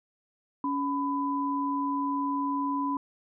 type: tone pair together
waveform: sine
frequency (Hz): 280.6 / 1000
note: C#4 / B5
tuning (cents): +21 / +21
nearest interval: octave + minor seventh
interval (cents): 2200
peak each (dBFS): -29 / -29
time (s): 0.64-2.97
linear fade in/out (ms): 2
effects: none